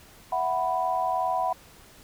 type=chord; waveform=sine; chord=E suspended second; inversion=none; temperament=just; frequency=659.3 / 741.7 / 988.9 Hz; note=E5 / F#5 / B5; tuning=0 / +4 / +2 cents; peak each=-31 / -26 / -28 dBFS; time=0.32-1.53 s; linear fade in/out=5 ms; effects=pink hiss -52 dBFS RMS until 2.03 s